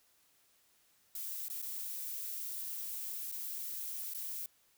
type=noise with dropouts; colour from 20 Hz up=violet; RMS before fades=-41 dBFS; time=1.15-4.46 s; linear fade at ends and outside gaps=2 ms; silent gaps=1.484-1.499 / 1.618-1.625 / 3.316-3.322 / 4.137-4.146 s; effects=white hiss -70 dBFS RMS until 4.77 s